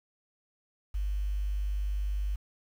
sine tone with quantisation, 50 Hz, G1, 35 cents sharp, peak -28 dBFS, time 0.94-2.36 s, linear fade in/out 10 ms, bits 9, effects none

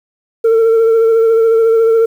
sine tone with vibrato, 452.5 Hz, A4, 48 cents sharp, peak -4 dBFS, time 0.44-2.06 s, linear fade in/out 10 ms, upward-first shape sine, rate 14 Hz, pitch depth 25 cents each way, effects tanh soft clip ceiling -6 dBFS + 7-bit

